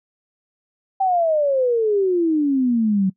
sine exponential sweep, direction down, 784 to 185.1 Hz, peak -15 dBFS, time 1-3.1 s, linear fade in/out 10 ms, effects noise-tail reverb RT60 0.1 s tail -23 dB re dry

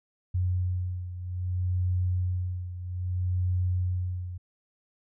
sine beating tone pair, 90.5 / 91.12 Hz, F#2 / F#2, -38 / -26 cents, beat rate 0.62 Hz, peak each -27 / -32 dBFS, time 0.34-4.38 s, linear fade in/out 10 ms, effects none

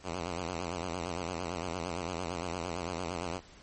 5% pulse tone with vibrato, 87.31 Hz, F2, in tune, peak -23 dBFS, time 0.03-3.41 s, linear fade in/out 50 ms, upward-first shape sine, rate 8.8 Hz, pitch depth 120 cents each way, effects pink hiss -55 dBFS RMS until 3.62 s + MP3 32 kbps

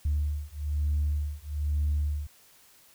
sine beating tone pair, 73.42 / 74.52 Hz, D2 / D2, 0 / +26 cents, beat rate 1.1 Hz, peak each -28 dBFS, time 0.05-2.27 s, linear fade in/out 5 ms, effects tanh soft clip ceiling -20 dBFS + white hiss -58 dBFS RMS until 2.94 s

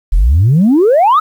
sine exponential sweep, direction up, 36.71 to 1321 Hz, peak -4 dBFS, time 0.12-1.2 s, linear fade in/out 10 ms, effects tanh soft clip ceiling -3 dBFS + 7-bit

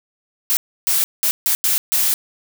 blue noise bursts at uneven times, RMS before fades -17 dBFS, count 6, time 0.5-0.57 / 0.87-1.04 / 1.23-1.31 / 1.46-1.55 / 1.64-1.78 / 1.92-2.14 s, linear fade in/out 0 ms, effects none

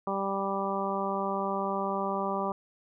harmonic tone, 196 Hz, G3, in tune, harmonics 1 / 2 / 3 / 4 / 5 / 6, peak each -35 / -35 / -35 / -35 / -35 / -35 dBFS, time 0.07-2.52 s, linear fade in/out 2 ms, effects none

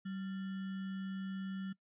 sine tone with sample-and-hold, 191.6 Hz, G3, 39 cents flat, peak -38 dBFS, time 0.05-1.73 s, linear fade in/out 10 ms, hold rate 1575 Hz, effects noise-tail reverb RT60 0.1 s tail -21 dB re dry + resampled to 8000 Hz

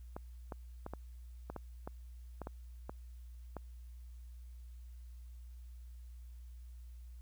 clicks, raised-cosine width 1 ms, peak -28 dBFS, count 11, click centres 0.165 / 0.522 / 0.864 / 0.936 / 1.5 / 1.563 / 1.875 / 2.417 / 2.471 / 2.895 / 3.567 s, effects added 60 Hz sine -48 dBFS peak until 7.21 s + white hiss -73 dBFS RMS until 7.21 s

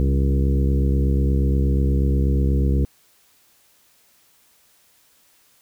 harmonic tone with a mistuned harmonic, 68.3 Hz, C#2, 25 cents flat, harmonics 1 / 2 / 3 / 4 / 5 / 6 / 7, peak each -17 / -23 / -27 / -29 / -31 / -33 / -34 dBFS, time 0-2.85 s, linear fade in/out 0 ms, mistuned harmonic 3, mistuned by -38 cents, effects white hiss -58 dBFS RMS until 5.61 s

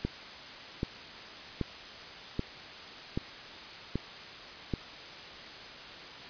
click train, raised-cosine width 3 ms, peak -17 dBFS, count 7, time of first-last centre 0.05-4.737 s, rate 1.28 Hz, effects white hiss -45 dBFS RMS until 6.29 s + resampled to 11025 Hz

